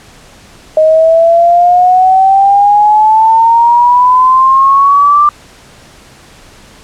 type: exponential sweep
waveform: sine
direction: up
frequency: 622.3 to 1188 Hz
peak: -3 dBFS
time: 0.77-5.29 s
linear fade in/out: 2 ms
effects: pink hiss -38 dBFS RMS until 6.83 s + low-pass 9000 Hz 12 dB/octave